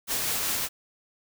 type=noise with tremolo; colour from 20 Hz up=white; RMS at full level=-27 dBFS; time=0.07-0.69 s; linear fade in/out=50 ms; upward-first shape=triangle; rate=5.3 Hz; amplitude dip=25%; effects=none